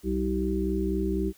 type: harmonic tone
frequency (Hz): 64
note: C2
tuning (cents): -38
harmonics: 1 / 3 / 5 / 6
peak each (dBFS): -30 / -30 / -30 / -30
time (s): 0.03-1.33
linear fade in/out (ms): 50
effects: white hiss -58 dBFS RMS until 1.37 s